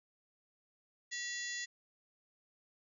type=harmonic tone with a mistuned harmonic; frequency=684 Hz; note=F5; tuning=36 cents flat; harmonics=3 / 4 / 5 / 6 / 7 / 8 / 9 / 10; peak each=-41 / -52 / -49 / -49 / -50 / -55 / -49 / -45 dBFS; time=1.11-1.66 s; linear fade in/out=20 ms; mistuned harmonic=3; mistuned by=-100 cents; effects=none